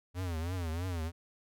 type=tone with vibrato; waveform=square; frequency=86 Hz; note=F2; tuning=26 cents flat; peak=-34 dBFS; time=0.14-1.12 s; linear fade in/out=50 ms; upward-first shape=triangle; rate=3.1 Hz; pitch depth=170 cents each way; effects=none